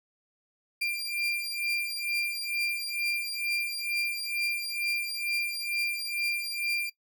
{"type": "beating tone pair", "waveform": "35% pulse", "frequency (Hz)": [2381, 2383.2], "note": ["D7", "D7"], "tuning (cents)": [23, 25], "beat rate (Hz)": 2.2, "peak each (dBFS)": -30, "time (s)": [0.81, 6.9], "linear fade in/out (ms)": 10, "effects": ["noise-tail reverb RT60 0.1 s tail -19 dB re dry"]}